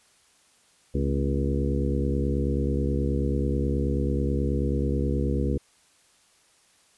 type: harmonic tone with a mistuned harmonic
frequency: 69.3 Hz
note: C#2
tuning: in tune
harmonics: 1 / 2 / 3 / 4 / 5 / 6 / 7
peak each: -26 / -29 / -31 / -32 / -33 / -34 / -34 dBFS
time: 0.94-5.58 s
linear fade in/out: 10 ms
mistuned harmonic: 3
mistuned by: +80 cents
effects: white hiss -61 dBFS RMS until 6.97 s + resampled to 24000 Hz